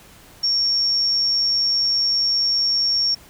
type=tone with amplitude modulation; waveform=sine; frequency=5510 Hz; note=F8; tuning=24 cents flat; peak=-15 dBFS; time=0.43-3.15 s; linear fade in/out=10 ms; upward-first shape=sine; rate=145 Hz; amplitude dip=30%; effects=pink hiss -47 dBFS RMS until 3.29 s